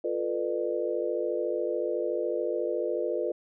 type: chord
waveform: sine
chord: B half-diminished seventh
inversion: second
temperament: equal with one note detuned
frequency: 349.2 / 440 / 493.9 / 601.1 Hz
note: F4 / A4 / B4 / D5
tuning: 0 / 0 / 0 / +40 cents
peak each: -32 / -33 / -31 / -33 dBFS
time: 0.04-3.32 s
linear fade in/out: 5 ms
effects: none